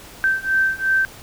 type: beating tone pair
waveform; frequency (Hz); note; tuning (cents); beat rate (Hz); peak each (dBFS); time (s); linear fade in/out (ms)
sine; 1555 / 1557.8; G6 / G6; -14 / -11; 2.8; -20 / -19; 0.24-1.05; 0
effects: pink hiss -41 dBFS RMS until 1.22 s

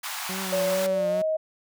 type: high-pass noise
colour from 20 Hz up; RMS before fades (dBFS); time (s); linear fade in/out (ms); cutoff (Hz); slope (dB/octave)
pink; -33; 0.03-0.87; 10; 760; 48
type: tone with vibrato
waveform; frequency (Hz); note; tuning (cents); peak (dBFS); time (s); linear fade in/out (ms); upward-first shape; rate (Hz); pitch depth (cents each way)
sawtooth; 185; F#3; 0; -28; 0.29-1.22; 5; triangle; 2.2; 73
type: tone with pitch glide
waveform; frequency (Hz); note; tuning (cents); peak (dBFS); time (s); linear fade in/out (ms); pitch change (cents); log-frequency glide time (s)
sine; 568 to 630.2; C#5 to D#5; +42 to +22; -22; 0.52-1.37; 10; +180; 0.91-1.19
effects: none

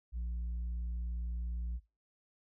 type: tone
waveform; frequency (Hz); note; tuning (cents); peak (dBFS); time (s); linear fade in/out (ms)
sine; 58.7; A#1; +13; -32; 0.12-1.8; 50
effects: noise-tail reverb RT60 0.3 s tail -20 dB re dry + tanh soft clip ceiling -34 dBFS

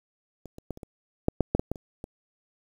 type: clicks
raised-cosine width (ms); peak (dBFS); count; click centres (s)
2; -28 / -29 / -19 / -30 / -26 / -8 / -7 / -8 / -13 / -15 / -28 / -23; 12; 0.457 / 0.584 / 0.707 / 0.774 / 0.832 / 1.284 / 1.407 / 1.55 / 1.595 / 1.716 / 1.758 / 2.041
effects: 8-bit

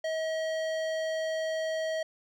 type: tone with hard clipping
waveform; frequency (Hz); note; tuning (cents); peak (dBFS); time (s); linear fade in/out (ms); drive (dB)
sine; 638; D#5; +43; -31; 0.04-2.03; 5; 15
effects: none

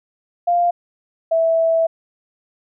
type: tone pair in turn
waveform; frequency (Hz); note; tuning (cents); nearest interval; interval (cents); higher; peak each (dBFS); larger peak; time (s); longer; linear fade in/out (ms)
sine; 698 / 656.2; F5 / E5; -1 / -8; minor second; 107; first; -13; neither; 0.47-0.71 / 1.31-1.87; second; 10
effects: none

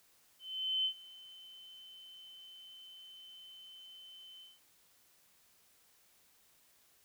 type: tone with ADSR envelope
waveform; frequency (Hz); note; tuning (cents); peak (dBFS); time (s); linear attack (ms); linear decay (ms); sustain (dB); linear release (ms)
sine; 3062; G7; -41; -29; 0.39-4.6; 460; 82; -22; 190
effects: white hiss -68 dBFS RMS until 7.04 s

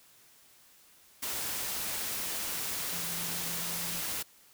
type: tone in noise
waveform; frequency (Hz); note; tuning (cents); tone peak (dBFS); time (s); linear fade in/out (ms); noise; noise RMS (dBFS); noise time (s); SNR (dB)
sine; 170.7; F3; -39; -45; 2.92-4.01; 10; white; -35; 1.22-4.23; -13
effects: white hiss -60 dBFS RMS until 4.53 s

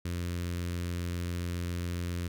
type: tone with notch filter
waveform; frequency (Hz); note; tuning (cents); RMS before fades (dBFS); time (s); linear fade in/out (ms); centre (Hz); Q
sawtooth; 87.31; F2; 0; -34; 0.05-2.28; 5; 780; 0.83
effects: none

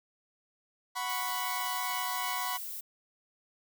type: chord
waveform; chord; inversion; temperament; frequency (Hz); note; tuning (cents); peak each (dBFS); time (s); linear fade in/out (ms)
sawtooth; F# suspended fourth; none; equal; 740 / 987.8 / 1108.7; F#5 / B5 / C#6; 0 / 0 / 0; -35 / -31 / -34; 0.95-2.58; 20
type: noise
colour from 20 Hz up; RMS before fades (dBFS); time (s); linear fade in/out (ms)
violet; -40; 1.09-2.81; 10
effects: none

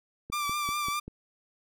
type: click train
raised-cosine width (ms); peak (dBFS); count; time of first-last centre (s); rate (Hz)
3; -27; 5; 0.3-1.08; 5.13
type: tone with vibrato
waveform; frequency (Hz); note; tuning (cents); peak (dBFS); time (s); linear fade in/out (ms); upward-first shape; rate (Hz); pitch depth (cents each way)
sawtooth; 1174.7; D6; 0; -25; 0.32-1; 10; triangle; 4.9; 39
effects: none

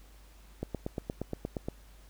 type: click train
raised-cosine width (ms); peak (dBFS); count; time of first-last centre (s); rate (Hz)
2; -20; 10; 0.63-1.685; 8.53
effects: added 50 Hz sine -53 dBFS peak until 2.09 s + pink hiss -61 dBFS RMS until 2.09 s

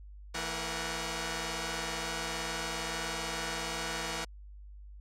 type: tone cluster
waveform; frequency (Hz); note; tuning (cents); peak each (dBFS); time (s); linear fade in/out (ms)
5% pulse; 164.7 / 226.7 / 474.1 / 740; E3 / A#3 / A#4 / F#5; -1 / -48 / +29 / 0; -27 / -31 / -28 / -28; 0.34-4.25; 10
effects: added 50 Hz sine -46 dBFS peak until 5 s + low-pass 10000 Hz 12 dB/octave

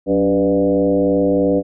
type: tone with frequency modulation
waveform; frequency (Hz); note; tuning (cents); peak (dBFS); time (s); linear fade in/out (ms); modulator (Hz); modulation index
sine; 390.3; G4; -8; -12; 0.06-1.63; 50; 103; 1.9
effects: none

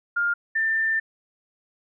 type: tone pair in turn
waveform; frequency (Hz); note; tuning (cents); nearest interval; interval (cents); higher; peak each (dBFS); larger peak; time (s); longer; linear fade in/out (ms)
sine; 1408 / 1787.9; F6 / A6; +14 / +27; major third; 413; second; -20; neither; 0.16-0.34 / 0.55-1; second; 10
effects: none

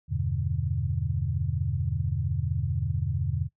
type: chord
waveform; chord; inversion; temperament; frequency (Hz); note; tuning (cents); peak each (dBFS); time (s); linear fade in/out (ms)
sine; E minor seventh; none; equal; 82.41 / 98 / 123.47 / 146.83; E2 / G2 / B2 / D3; 0 / 0 / 0 / 0; -31; 0.08-3.49; 50
effects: noise-tail reverb RT60 0.1 s tail -18 dB re dry

